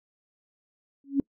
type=tone with exponential growth; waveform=sine; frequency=277.2 Hz; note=C#4; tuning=in tune; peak=-16 dBFS; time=1.04-1.2 s; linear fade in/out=2 ms; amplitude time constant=33 ms; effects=noise-tail reverb RT60 0.1 s tail -25 dB re dry